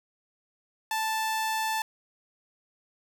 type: tone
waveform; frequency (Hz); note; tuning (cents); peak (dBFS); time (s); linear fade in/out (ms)
sawtooth; 880; A5; 0; -23; 0.91-1.82; 2
effects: none